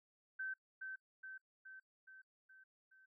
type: tone with echo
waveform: sine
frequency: 1543 Hz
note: G6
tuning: 28 cents flat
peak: -40 dBFS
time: 0.39-0.54 s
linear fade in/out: 10 ms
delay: 420 ms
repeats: 6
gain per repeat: -4 dB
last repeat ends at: 3.06 s
effects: noise-tail reverb RT60 0.1 s tail -24 dB re dry